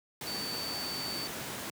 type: tone in noise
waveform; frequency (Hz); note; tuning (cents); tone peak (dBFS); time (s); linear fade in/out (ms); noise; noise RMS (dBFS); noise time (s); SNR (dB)
sine; 4551; C#8; +45; -36; 0.27-1.27; 2; pink; -38; 0.21-1.7; -1
effects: high-pass 150 Hz 12 dB/octave